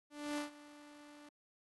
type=tone with ADSR envelope; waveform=sawtooth; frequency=294 Hz; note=D4; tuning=2 cents sharp; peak=-32 dBFS; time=0.1-1.29 s; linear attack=270 ms; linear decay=130 ms; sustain=-19 dB; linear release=3 ms; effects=AAC 32 kbps